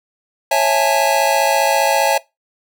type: chord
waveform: square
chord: A major seventh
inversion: first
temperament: just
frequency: 550 / 660 / 825 / 880 Hz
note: C#5 / E5 / G#5 / A5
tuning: -14 / +2 / -12 / 0 cents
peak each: -19 dBFS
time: 0.51-2.18 s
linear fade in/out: 5 ms
effects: noise-tail reverb RT60 0.2 s tail -21 dB re dry